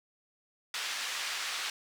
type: band-pass noise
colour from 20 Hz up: pink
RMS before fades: -36 dBFS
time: 0.74-1.7 s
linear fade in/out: 2 ms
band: 1600 to 6000 Hz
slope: 12 dB/octave
effects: none